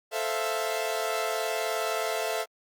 sawtooth chord, F major seventh, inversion first, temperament equal, 440 / 523.3 / 659.3 / 698.5 Hz, A4 / C5 / E5 / F5, 0 / 0 / 0 / 0 cents, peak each -29 / -32 / -27 / -31 dBFS, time 0.11-2.46 s, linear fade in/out 50 ms, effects Opus 48 kbps

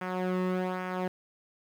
sawtooth tone with flanger, 183.6 Hz, F#3, 13 cents flat, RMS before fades -31 dBFS, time 0.01-1.08 s, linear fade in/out 5 ms, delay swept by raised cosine 0.24 to 1.34 ms, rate 1.2 Hz, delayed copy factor -0.65, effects low-pass 2000 Hz 12 dB/octave + 9-bit

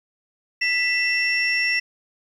sine tone cluster, 1977 / 2674 / 5500 Hz, B6 / E7 / F8, +1 / +24 / -27 cents, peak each -21 / -22 / -26 dBFS, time 0.61-1.8 s, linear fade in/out 10 ms, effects tanh soft clip ceiling -11 dBFS + 9-bit

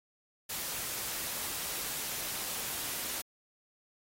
white noise, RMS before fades -37 dBFS, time 0.49-3.22 s, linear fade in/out 10 ms, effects AAC 48 kbps

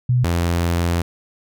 sine / sawtooth tone pair in turn, 124.2 / 85.66 Hz, B2 / F2, +10 / -33 cents, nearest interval tritone, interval 643 cents, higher first, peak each -13 dBFS, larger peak neither, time 0.09-0.24 / 0.24-1.02 s, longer second, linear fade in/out 5 ms, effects none

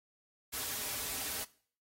white noise with comb filter, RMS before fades -38 dBFS, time 0.52-1.45 s, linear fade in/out 20 ms, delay 5.7 ms, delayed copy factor -0.6, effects noise-tail reverb RT60 0.5 s tail -20 dB re dry + AAC 48 kbps

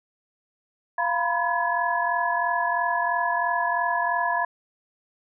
sine tone cluster, 694 / 965 / 1008 / 1699 Hz, F5 / B5 / B5 / G#6, -11 / -40 / +35 / +39 cents, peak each -27 dBFS, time 0.98-4.45 s, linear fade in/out 5 ms, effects none

